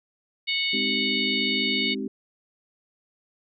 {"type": "harmonic tone", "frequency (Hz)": 737, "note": "F#5", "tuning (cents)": -7, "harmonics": [3, 4, 5, 6], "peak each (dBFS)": [-27, -29, -29, -32], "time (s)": [0.47, 1.95], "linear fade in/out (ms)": 20}
{"type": "chord", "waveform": "sine", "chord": "Ab major seventh", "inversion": "none", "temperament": "equal with one note detuned", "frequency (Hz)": [207.7, 261.6, 311.1, 388.4], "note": ["Ab3", "C4", "Eb4", "G4"], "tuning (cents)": [0, 0, 0, -16], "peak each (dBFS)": [-32, -31, -37, -34], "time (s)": [0.73, 2.08], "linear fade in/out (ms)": 5}
{"effects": []}